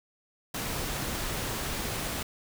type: noise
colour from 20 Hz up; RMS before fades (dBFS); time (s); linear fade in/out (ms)
pink; -33; 0.54-2.23; 5
effects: none